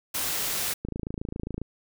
white noise, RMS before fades -29 dBFS, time 0.14-0.74 s, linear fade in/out 10 ms
click train, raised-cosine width 3 ms, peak -19 dBFS, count 22, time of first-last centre 0.85-1.616 s, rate 27.4 Hz
effects none

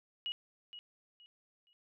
sine tone with echo, 2901 Hz, F#7, 35 cents flat, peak -35 dBFS, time 0.26-0.32 s, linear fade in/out 0 ms, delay 470 ms, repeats 3, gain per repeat -11 dB, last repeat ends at 1.73 s, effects none

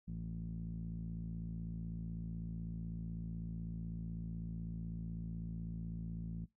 sawtooth tone with low-pass filter, 56 Hz, A1, 31 cents sharp, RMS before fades -43 dBFS, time 0.07-6.46 s, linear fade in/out 20 ms, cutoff 190 Hz, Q 7.2, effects noise-tail reverb RT60 0.2 s tail -23 dB re dry

